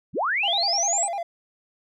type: linear sweep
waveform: sine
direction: up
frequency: 77.78 to 8310 Hz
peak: -21 dBFS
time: 0.13-1.09 s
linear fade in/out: 50 ms
type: tone with vibrato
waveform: triangle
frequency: 740 Hz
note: F#5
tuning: in tune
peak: -24 dBFS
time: 0.43-1.23 s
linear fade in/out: 5 ms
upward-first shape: square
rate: 10 Hz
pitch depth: 140 cents each way
effects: none